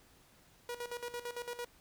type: tone with tremolo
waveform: sawtooth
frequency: 481.7 Hz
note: B4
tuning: 43 cents flat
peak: -34 dBFS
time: 0.69-1.65 s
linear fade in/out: 2 ms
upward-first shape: square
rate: 8.9 Hz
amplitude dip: 75%
effects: pink hiss -64 dBFS RMS until 1.8 s